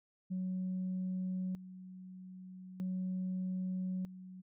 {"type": "tone with tremolo", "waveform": "sine", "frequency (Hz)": 185.1, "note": "F#3", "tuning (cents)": 1, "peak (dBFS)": -33, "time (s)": [0.3, 4.42], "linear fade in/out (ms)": 20, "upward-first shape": "square", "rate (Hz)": 0.4, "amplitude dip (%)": 80, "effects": ["tanh soft clip ceiling -31 dBFS"]}